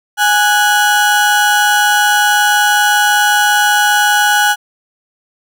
35% pulse tone pair together, 827.8 / 1475 Hz, G#5 / F#6, -6 / -6 cents, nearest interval minor seventh, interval 1000 cents, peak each -10 dBFS, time 0.17-4.56 s, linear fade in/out 50 ms, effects none

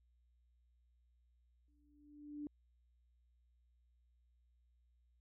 sine tone with exponential growth, 294.5 Hz, D4, 5 cents sharp, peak -40 dBFS, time 1.68-2.47 s, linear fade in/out 1 ms, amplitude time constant 170 ms, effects added 60 Hz sine -70 dBFS peak until 5.2 s

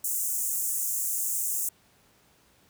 pink high-pass noise, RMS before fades -29 dBFS, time 0.04-1.69 s, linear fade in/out 5 ms, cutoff 6800 Hz, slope 48 dB/octave, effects pink hiss -62 dBFS RMS until 2.69 s + high-pass 60 Hz 12 dB/octave

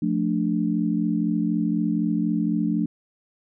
sine chord, D minor, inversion first, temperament just, 176.2 / 220.2 / 293.7 Hz, F3 / A3 / D4, +16 / +2 / 0 cents, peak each -25 / -24 / -25 dBFS, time 0.02-2.86 s, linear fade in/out 5 ms, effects none

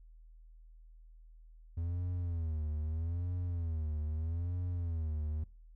triangle tone with vibrato, 82.41 Hz, E2, in tune, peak -31 dBFS, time 1.77-5.44 s, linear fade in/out 5 ms, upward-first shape sine, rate 0.79 Hz, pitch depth 140 cents each way, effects noise-tail reverb RT60 0.5 s tail -25 dB re dry + added 40 Hz sine -53 dBFS peak until 5.75 s

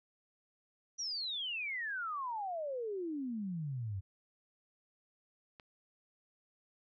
sine exponential sweep, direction down, 5920 to 91.2 Hz, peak -36 dBFS, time 0.98-4.01 s, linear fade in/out 20 ms
click, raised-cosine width 0.3 ms, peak -36 dBFS, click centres 5.598 s
effects none

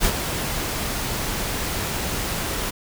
pink noise with ADSR envelope, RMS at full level -18 dBFS, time 0-2.71 s, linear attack 48 ms, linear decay 62 ms, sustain -8 dB, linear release 16 ms, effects none

